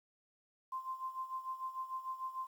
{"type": "tone with tremolo", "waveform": "sine", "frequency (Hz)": 1044, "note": "C6", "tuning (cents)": -4, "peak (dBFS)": -36, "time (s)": [0.72, 2.47], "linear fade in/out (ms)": 5, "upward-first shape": "sine", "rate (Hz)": 6.7, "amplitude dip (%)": 75, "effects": ["11-bit"]}